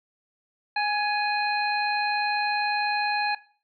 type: harmonic tone with a mistuned harmonic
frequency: 829 Hz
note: G#5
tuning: 3 cents flat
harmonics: 1 / 2 / 3 / 5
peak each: -25 / -28 / -30 / -32 dBFS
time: 0.76-3.35 s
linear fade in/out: 5 ms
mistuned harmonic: 2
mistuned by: +24 cents
effects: noise-tail reverb RT60 0.4 s tail -17 dB re dry